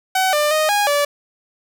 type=tone with pitch steps; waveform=sawtooth; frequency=755 / 596 / 620 / 822 / 578 Hz; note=F#5 / D5 / D#5 / G#5 / D5; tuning=+35 / +25 / -6 / -18 / -28 cents; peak=-11 dBFS; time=0.15-1.05 s; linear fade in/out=5 ms; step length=180 ms; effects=none